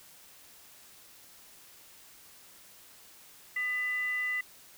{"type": "tone with frequency modulation", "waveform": "sine", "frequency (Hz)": 1997, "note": "B6", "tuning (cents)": 19, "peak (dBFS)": -29, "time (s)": [3.56, 4.41], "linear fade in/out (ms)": 5, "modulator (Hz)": 776, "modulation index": 0.26, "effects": ["white hiss -55 dBFS RMS until 4.77 s"]}